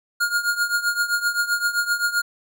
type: tone with tremolo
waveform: square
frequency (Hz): 1421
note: F6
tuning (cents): +30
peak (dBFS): -17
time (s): 0.2-2.22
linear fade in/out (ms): 10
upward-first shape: triangle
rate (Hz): 7.7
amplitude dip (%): 85
effects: none